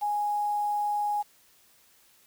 sine tone with quantisation, 829 Hz, G#5, 3 cents flat, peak -25 dBFS, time 0.01-1.23 s, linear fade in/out 20 ms, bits 8, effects white hiss -61 dBFS RMS until 2.26 s

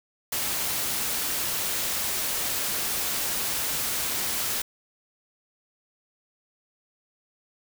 white noise, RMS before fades -28 dBFS, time 0.32-4.62 s, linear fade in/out 5 ms, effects none

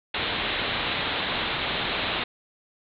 white low-pass noise, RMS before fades -28 dBFS, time 0.14-2.24 s, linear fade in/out 5 ms, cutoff 4000 Hz, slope 96 dB/octave, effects none

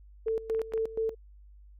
sine tone with tremolo, 445.9 Hz, A4, 23 cents sharp, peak -26 dBFS, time 0.26-1.15 s, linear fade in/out 10 ms, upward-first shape square, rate 4.2 Hz, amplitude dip 80%
clicks, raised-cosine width 0.5 ms, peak -32 dBFS, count 6, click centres 0.283 / 0.501 / 0.548 / 0.594 / 0.722 / 0.777 s
effects added 50 Hz sine -50 dBFS peak until 1.79 s

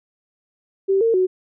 sine tone with pitch steps, 388.2 / 456.4 / 370.6 Hz, G4 / A#4 / F#4, -17 / -37 / +3 cents, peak -14 dBFS, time 0.88-1.27 s, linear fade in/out 20 ms, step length 130 ms, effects none

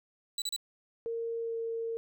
30% pulse tone bursts, 3951 Hz, B7, in tune, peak -29 dBFS, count 3, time 0.38-0.563 s, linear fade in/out 2 ms, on 39 ms, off 33 ms
sine tone with pitch glide, 460.7 to 457 Hz, A#4 to A#4, -20 to -34 cents, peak -32 dBFS, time 1.06-1.97 s, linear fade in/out 0 ms, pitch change -14 cents, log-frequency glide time 1.4-1.55 s
effects none

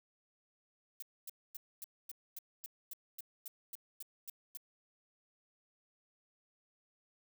violet noise bursts, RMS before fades -45 dBFS, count 14, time 1-4.572 s, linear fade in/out 2 ms, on 23 ms, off 250 ms, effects none

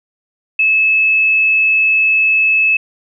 sine tone, 2600 Hz, E7, 24 cents flat, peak -9 dBFS, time 0.59-2.77 s, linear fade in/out 5 ms, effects none

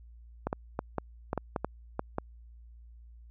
clicks, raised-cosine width 1 ms, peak -16 dBFS, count 10, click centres 0.47 / 0.529 / 0.791 / 0.983 / 1.331 / 1.377 / 1.562 / 1.646 / 1.994 / 2.184 s, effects added 58 Hz sine -49 dBFS peak until 3.3 s

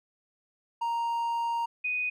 triangle / sine tone pair in turn, 932.3 / 2489 Hz, A#5 / D#7, 0 / 0 cents, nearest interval octave + perfect fourth, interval 1700 cents, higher second, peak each -25 / -27 dBFS, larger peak first, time 0.81-1.66 / 1.84-2.1 s, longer first, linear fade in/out 10 ms, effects none

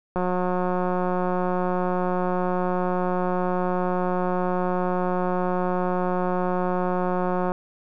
click train, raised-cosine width 1 ms, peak -12 dBFS, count 1333, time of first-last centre 0.16-7.519 s, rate 181 Hz, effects none

